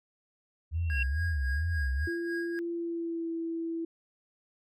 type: tone with vibrato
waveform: sine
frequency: 74.4 Hz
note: D2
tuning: 23 cents sharp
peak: -27 dBFS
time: 0.71-2.09 s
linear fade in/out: 50 ms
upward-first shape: sine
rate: 2.3 Hz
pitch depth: 240 cents each way
type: tone with exponential growth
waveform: sine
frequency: 2728 Hz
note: F7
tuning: 41 cents flat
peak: -27 dBFS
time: 0.74-1.03 s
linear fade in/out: 5 ms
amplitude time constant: 61 ms
type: tone with tremolo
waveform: triangle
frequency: 1638 Hz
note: G#6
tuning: 24 cents flat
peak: -32 dBFS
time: 0.9-2.59 s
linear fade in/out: 0 ms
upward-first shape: sine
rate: 3.6 Hz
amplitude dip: 65%
type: tone with pitch glide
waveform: sine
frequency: 340.6 to 330.7 Hz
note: F4 to E4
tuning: -43 to +6 cents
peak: -31 dBFS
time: 2.07-3.85 s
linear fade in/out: 5 ms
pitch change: -51 cents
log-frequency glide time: 2.72-3.3 s
effects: none